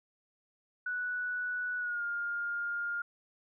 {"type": "tone with pitch glide", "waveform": "sine", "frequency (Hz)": [1477, 1411.1], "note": ["F#6", "F6"], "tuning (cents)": [-3, 17], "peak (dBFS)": -32, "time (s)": [0.86, 3.02], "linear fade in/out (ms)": 5, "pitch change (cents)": -80, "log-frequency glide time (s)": [1.78, 2.03], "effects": []}